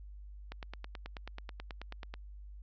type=click train; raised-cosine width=0.3 ms; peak=-27 dBFS; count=16; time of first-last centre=0.52-2.14 s; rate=9.26 Hz; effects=added 50 Hz sine -46 dBFS peak until 2.62 s + resampled to 16000 Hz